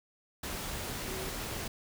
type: tone in noise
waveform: sine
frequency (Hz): 378.4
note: F#4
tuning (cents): +39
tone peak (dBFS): -41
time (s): 1.08-1.29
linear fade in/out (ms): 5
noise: pink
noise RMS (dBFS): -38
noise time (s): 0.43-1.68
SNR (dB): -6
effects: none